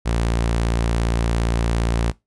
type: tone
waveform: sawtooth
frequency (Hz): 57.4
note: A#1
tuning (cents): -26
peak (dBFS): -14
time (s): 0.05-2.12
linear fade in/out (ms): 20
effects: noise-tail reverb RT60 0.2 s tail -21 dB re dry + resampled to 24000 Hz